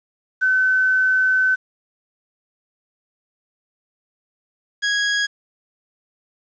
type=tone pair in turn; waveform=sine / sawtooth; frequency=1520 / 1654.6 Hz; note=F#6 / G#6; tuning=+46 / -7 cents; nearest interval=minor second; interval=147 cents; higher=second; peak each=-14 dBFS; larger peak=neither; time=0.41-1.56 / 4.82-5.27 s; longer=first; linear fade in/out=20 ms; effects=resampled to 16000 Hz + 8-bit